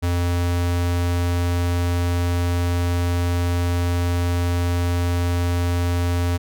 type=tone; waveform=square; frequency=87.4 Hz; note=F2; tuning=2 cents sharp; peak=-19 dBFS; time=0.02-6.38 s; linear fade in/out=20 ms; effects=none